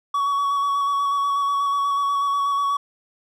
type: tone with vibrato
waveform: triangle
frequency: 1126 Hz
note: C#6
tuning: 27 cents sharp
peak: -17 dBFS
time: 0.14-2.77 s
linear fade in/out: 5 ms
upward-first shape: square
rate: 8.2 Hz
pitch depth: 15 cents each way
effects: none